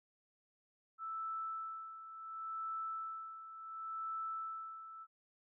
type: tone with tremolo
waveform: sine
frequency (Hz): 1318.5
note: E6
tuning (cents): 0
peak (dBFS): -38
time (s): 0.98-5.07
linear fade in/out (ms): 50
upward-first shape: sine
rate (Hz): 0.7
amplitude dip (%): 70
effects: none